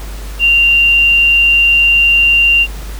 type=tone; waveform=sine; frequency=2776 Hz; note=F7; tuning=11 cents flat; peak=-6 dBFS; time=0.39-2.67 s; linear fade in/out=50 ms; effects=added 50 Hz sine -22 dBFS peak until 2.99 s + pink hiss -33 dBFS RMS until 2.99 s